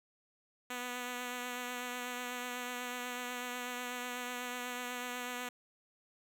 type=tone with vibrato; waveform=5% pulse; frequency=246.9 Hz; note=B3; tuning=in tune; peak=-27 dBFS; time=0.7-5.49 s; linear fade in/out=5 ms; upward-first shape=triangle; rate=8.1 Hz; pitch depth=20 cents each way; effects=none